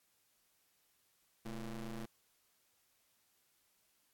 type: ring-modulated tone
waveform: 30% pulse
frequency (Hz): 116.54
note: A#2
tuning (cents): 0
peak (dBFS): -36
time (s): 1.45-2.06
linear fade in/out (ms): 10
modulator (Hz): 103
effects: white hiss -75 dBFS RMS until 4.13 s + AAC 64 kbps